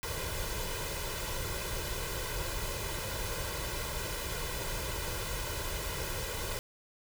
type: noise with comb filter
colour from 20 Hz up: pink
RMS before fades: -36 dBFS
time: 0.03-6.59 s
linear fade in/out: 0 ms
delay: 2 ms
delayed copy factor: +0.7
effects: none